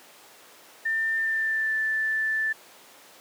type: tone with pitch glide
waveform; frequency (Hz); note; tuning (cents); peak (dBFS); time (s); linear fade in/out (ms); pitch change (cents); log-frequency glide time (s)
sine; 1800 to 1759.9; A6 to A6; +39 to 0; -23; 0.85-2.53; 10; -39; 1.11-1.75
effects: pink hiss -50 dBFS RMS until 3.2 s + high-pass 400 Hz 12 dB/octave